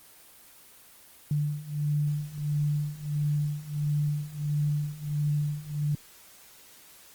sine beating tone pair, 146.83 / 148.33 Hz, D3 / D3, 0 / +18 cents, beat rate 1.5 Hz, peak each -30 / -28 dBFS, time 1.31-5.95 s, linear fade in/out 2 ms, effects white hiss -53 dBFS RMS until 7.14 s + Opus 24 kbps

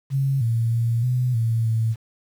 sine tone with pitch steps, 136.3 / 114.9 / 116.2 / 125.2 / 114.1 / 112.4 Hz, C#3 / A#2 / A#2 / B2 / A#2 / A2, -29 / -25 / -5 / +24 / -37 / +37 cents, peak -18 dBFS, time 0.1-1.96 s, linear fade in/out 50 ms, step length 310 ms, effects 8-bit

